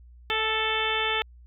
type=harmonic tone with a mistuned harmonic; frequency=440 Hz; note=A4; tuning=in tune; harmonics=1 / 2 / 3 / 4 / 5 / 6 / 7 / 8; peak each=-32 / -32 / -32 / -32 / -32 / -32 / -32 / -32 dBFS; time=0.3-1.22 s; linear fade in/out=0 ms; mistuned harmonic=2; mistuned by=-20 cents; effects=added 60 Hz sine -47 dBFS peak until 1.46 s